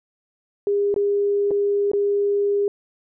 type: tone with dropouts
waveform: sine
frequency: 405.2 Hz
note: G#4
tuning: 43 cents flat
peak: -17 dBFS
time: 0.67-2.68 s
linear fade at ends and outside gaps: 1 ms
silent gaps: 0.942-0.962 / 1.508-1.513 / 1.916-1.934 s
effects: none